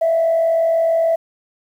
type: tone with frequency modulation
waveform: sine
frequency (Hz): 659.3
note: E5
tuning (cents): 0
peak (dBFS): -12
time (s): 0.01-1.16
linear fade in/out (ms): 10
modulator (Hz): 46.2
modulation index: 0.35
effects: tanh soft clip ceiling -9 dBFS + 8-bit